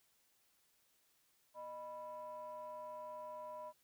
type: ring-modulated tone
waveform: triangle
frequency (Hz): 185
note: F#3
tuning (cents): 0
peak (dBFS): -40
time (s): 1.54-3.73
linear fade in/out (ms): 50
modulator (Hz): 800
effects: tanh soft clip ceiling -37 dBFS + white hiss -75 dBFS RMS until 3.83 s